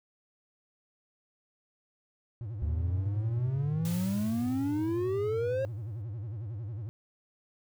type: tone with vibrato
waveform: triangle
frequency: 108.6 Hz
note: A2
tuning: 22 cents flat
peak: -33 dBFS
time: 2.41-6.89 s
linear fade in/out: 0 ms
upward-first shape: sine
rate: 11 Hz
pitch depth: 200 cents each way
type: exponential sweep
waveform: triangle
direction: up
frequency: 72.8 to 546 Hz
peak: -26 dBFS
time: 2.62-5.65 s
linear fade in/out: 0 ms
type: noise with exponential decay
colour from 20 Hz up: white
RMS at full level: -42 dBFS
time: 3.85-6.02 s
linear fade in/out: 2 ms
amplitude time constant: 470 ms
effects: none